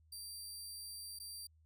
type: tone with dropouts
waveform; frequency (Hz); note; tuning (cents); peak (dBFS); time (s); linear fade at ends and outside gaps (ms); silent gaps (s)
20% pulse; 4699; D8; 0; -40; 0.12-1.47; 5; 1.189-1.199
effects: added 79 Hz sine -65 dBFS peak until 1.65 s